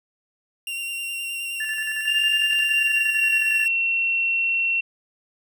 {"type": "tone with vibrato", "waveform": "45% pulse", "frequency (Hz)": 2763, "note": "F7", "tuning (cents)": -19, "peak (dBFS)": -27, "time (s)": [0.67, 3.68], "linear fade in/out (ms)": 2, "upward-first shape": "square", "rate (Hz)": 9.6, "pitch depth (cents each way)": 13}
{"type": "tone with tremolo", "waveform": "sine", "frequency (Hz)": 1746, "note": "A6", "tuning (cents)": -14, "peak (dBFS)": -25, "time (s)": [1.6, 3.66], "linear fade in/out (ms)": 5, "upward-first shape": "square", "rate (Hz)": 11, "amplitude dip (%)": 50}
{"type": "tone with pitch glide", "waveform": "sine", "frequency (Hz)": [2794, 2719], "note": ["F7", "F7"], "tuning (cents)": [0, -47], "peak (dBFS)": -19, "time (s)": [2.07, 4.81], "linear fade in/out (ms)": 10, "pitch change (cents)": -47, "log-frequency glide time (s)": [2.4, 3.73]}
{"type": "clicks", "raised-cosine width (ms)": 0.2, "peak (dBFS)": -23, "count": 2, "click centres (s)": [2.532, 2.59]}
{"effects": []}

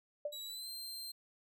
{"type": "tone with exponential decay", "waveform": "sine", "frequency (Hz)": 589, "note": "D5", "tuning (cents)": 5, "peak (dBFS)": -32, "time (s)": [0.25, 0.38], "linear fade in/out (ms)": 5, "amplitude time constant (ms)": 28}
{"type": "tone with pitch glide", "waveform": "sawtooth", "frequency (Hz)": [3897, 4153], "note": ["B7", "C8"], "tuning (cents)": [-24, -14], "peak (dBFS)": -40, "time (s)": [0.32, 1.12], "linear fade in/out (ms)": 10, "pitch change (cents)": 110, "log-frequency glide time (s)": [0.45, 0.7]}
{"effects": []}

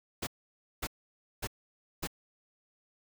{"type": "noise bursts", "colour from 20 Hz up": "pink", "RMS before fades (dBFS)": -35, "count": 4, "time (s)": [0.22, 2.074], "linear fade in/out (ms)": 10, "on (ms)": 51, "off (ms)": 550, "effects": []}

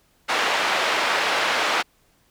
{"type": "band-pass noise", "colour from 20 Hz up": "pink", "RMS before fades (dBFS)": -22, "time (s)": [0.28, 1.83], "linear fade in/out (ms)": 20, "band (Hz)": [720, 3300], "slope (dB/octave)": 12, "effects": ["pink hiss -62 dBFS RMS until 2.3 s"]}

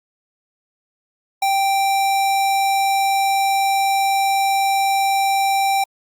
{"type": "tone", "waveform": "square", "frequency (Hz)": 784, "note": "G5", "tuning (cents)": 0, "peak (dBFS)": -16, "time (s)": [1.42, 5.84], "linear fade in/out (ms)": 5, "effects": ["Opus 48 kbps"]}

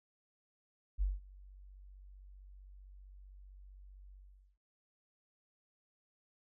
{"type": "tone with ADSR envelope", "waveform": "sine", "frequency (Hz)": 47.73, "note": "G1", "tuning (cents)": -45, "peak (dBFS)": -28, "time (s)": [0.98, 4.58], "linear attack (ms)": 37, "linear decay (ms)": 180, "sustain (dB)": -24, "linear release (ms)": 440, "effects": []}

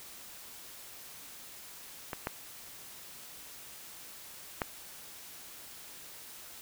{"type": "clicks", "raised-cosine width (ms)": 0.5, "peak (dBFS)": [-20, -17, -15], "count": 3, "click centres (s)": [2.132, 2.271, 4.618], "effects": ["white hiss -49 dBFS RMS until 6.61 s"]}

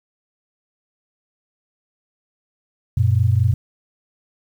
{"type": "tone pair together", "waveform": "sine", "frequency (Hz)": [94.37, 118.9], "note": ["F#2", "A#2"], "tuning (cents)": [35, 35], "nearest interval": "major third", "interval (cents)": 400, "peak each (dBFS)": -16, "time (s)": [2.97, 3.54], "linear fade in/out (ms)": 5, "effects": ["8-bit"]}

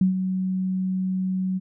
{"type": "tone with ADSR envelope", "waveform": "sine", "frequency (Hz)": 186.9, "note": "F#3", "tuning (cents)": 18, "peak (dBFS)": -14, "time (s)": [0.01, 1.6], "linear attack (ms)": 4, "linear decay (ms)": 120, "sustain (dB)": -8, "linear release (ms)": 31, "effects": []}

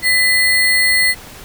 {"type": "tone with sample-and-hold", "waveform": "sine", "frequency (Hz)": 2000, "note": "B6", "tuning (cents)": 21, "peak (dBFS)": -10, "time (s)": [0.02, 1.15], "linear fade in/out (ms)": 50, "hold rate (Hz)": 6300, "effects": ["pink hiss -36 dBFS RMS until 1.44 s"]}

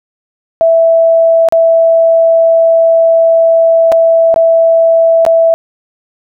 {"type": "tone with dropouts", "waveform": "sine", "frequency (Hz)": 659.3, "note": "E5", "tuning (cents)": 0, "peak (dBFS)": -4, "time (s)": [0.61, 5.54], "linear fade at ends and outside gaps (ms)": 0, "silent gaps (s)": [[1.487, 1.524], [3.919, 3.923], [4.342, 4.361], [5.251, 5.264]], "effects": []}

